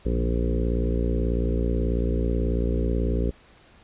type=harmonic tone with a mistuned harmonic; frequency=58.3 Hz; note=A#1; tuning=1 cent sharp; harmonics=1 / 2 / 3 / 4 / 5 / 6 / 7 / 8 / 9; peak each=-23 / -32 / -32 / -32 / -33 / -36 / -32 / -35 / -37 dBFS; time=0.05-3.31 s; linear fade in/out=10 ms; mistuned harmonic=3; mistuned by=-31 cents; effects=pink hiss -54 dBFS RMS until 3.83 s + resampled to 8000 Hz